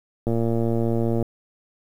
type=click train; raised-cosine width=2 ms; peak=-11 dBFS; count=111; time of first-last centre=0.27-1.227 s; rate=115 Hz; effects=8-bit